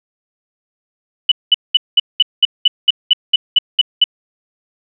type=tone bursts; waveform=sine; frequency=2970 Hz; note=F#7; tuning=6 cents sharp; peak=-5 dBFS; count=13; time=1.29-4.041 s; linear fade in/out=5 ms; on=27 ms; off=200 ms; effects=none

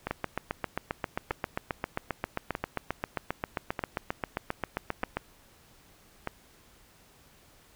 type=two click trains; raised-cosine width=0.5 ms; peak=-16 / -14 dBFS; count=6 / 39; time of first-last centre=0.07-6.273 / 0.11-5.17 s; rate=0.806 / 7.51 Hz; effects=pink hiss -59 dBFS RMS until 7.75 s

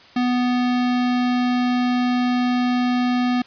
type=tone; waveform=square; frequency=247.4 Hz; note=B3; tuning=3 cents sharp; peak=-18 dBFS; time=0.16-3.42 s; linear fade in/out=5 ms; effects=white hiss -47 dBFS RMS until 3.46 s + resampled to 11025 Hz

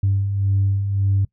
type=beating tone pair; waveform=sine; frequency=96.9 / 98.7 Hz; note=G2 / G2; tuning=-20 / +12 cents; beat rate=1.8 Hz; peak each=-25 / -16 dBFS; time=0.03-1.25 s; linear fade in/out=5 ms; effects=noise-tail reverb RT60 0.1 s tail -22 dB re dry + tanh soft clip ceiling -11 dBFS

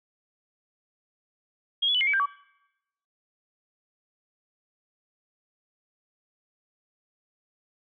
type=tone with pitch steps; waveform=sine; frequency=3263 / 3396 / 2985 / 2132 / 2288 / 1583 / 1139 Hz; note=G#7 / G#7 / F#7 / C7 / D7 / G6 / C#6; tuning=-31 / +38 / +15 / +32 / -46 / +17 / +47 cents; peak=-21 dBFS; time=1.82-2.261 s; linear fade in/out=10 ms; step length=63 ms; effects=noise-tail reverb RT60 0.9 s tail -23 dB re dry

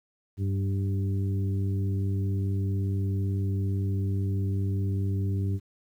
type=harmonic tone with a mistuned harmonic; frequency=98 Hz; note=G2; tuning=in tune; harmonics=1 / 2 / 3 / 4; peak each=-25 / -35 / -38 / -41 dBFS; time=0.37-5.6 s; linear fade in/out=50 ms; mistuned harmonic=2; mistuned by=-21 cents; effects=10-bit

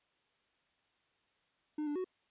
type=tone with pitch steps; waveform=triangle; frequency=302.5 / 293.2 / 370.2 Hz; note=D#4 / D4 / F#4; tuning=-49 / -3 / +1 cents; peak=-32 dBFS; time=1.78-2.044 s; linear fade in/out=5 ms; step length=88 ms; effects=white hiss -75 dBFS RMS until 2.3 s + resampled to 8000 Hz

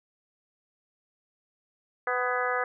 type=harmonic tone with a mistuned harmonic; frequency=249.4 Hz; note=B3; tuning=17 cents sharp; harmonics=2 / 3 / 4 / 5 / 6 / 7 / 8; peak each=-31 / -33 / -36 / -31 / -34 / -33 / -37 dBFS; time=2.07-2.64 s; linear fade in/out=2 ms; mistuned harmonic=7; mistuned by=-57 cents; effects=none

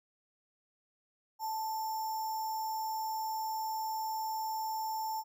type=tone with sample-and-hold; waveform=sine; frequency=880 Hz; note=A5; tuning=in tune; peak=-33 dBFS; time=1.39-5.24 s; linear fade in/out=50 ms; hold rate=6300 Hz; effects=none

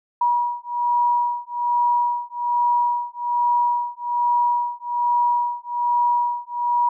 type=beating tone pair; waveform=sine; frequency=962 / 963.2 Hz; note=B5 / B5; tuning=-46 / -44 cents; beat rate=1.2 Hz; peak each=-21 dBFS; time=0.21-6.89 s; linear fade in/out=5 ms; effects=none

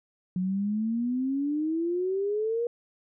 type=exponential sweep; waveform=sine; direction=up; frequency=180 to 480 Hz; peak=-25 dBFS; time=0.36-2.67 s; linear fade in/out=2 ms; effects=none

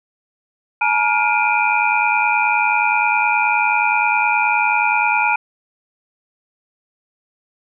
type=tone cluster; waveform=sine; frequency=853 / 943 / 1413 / 2370 / 2479 Hz; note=G#5 / A#5 / F6 / D7 / D#7; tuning=+46 / +20 / +20 / +15 / -7 cents; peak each=-19 / -21 / -22 / -20 / -20 dBFS; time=0.81-5.36 s; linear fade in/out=5 ms; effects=none

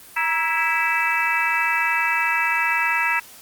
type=harmonic tone with a mistuned harmonic; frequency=329.6 Hz; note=E4; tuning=in tune; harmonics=3 / 4 / 5 / 6 / 7 / 8; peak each=-25 / -27 / -26 / -24 / -27 / -24 dBFS; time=0.16-3.2 s; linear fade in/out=10 ms; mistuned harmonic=3; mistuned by=-73 cents; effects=white hiss -44 dBFS RMS until 3.41 s + Opus 32 kbps

